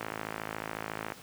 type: click train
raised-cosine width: 0.5 ms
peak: -19 dBFS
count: 61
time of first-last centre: 0.01-1.121 s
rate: 54 Hz
effects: pink hiss -50 dBFS RMS until 1.22 s + high-pass 100 Hz 12 dB/octave